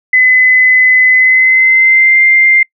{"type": "tone with pitch glide", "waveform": "sine", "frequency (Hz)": [2020, 2097], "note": ["B6", "C7"], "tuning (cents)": [39, 3], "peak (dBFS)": -4, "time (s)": [0.13, 2.63], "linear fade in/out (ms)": 5, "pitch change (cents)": 64, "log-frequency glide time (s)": [1.09, 2.22], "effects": ["noise-tail reverb RT60 0.1 s tail -25 dB re dry"]}